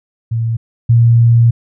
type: tone pair in turn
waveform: sine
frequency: 114.5 / 117.04 Hz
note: A#2 / A#2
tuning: -31 / +7 cents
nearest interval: unison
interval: 38 cents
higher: second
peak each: -13 / -5 dBFS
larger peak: second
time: 0.31-0.57 / 0.89-1.51 s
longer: second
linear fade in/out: 10 ms
effects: none